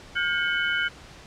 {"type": "tone cluster", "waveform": "sine", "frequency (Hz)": [1427, 1586, 2200, 3016], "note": ["F6", "G6", "C#7", "F#7"], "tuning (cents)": [37, 20, -14, 32], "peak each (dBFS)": [-26, -28, -30, -30], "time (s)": [0.15, 0.89], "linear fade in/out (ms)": 20, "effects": ["pink hiss -46 dBFS RMS until 1.26 s", "low-pass 6000 Hz 12 dB/octave"]}